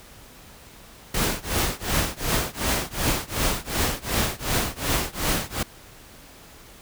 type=noise with tremolo; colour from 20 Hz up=pink; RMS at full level=-21 dBFS; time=1.14-5.63 s; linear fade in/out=5 ms; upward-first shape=triangle; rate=2.7 Hz; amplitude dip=100%; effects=pink hiss -47 dBFS RMS until 6.81 s